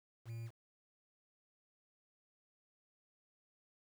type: tone with quantisation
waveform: triangle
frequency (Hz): 115.1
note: A#2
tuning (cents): -22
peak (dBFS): -40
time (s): 0.25-0.51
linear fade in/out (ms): 50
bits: 10
effects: none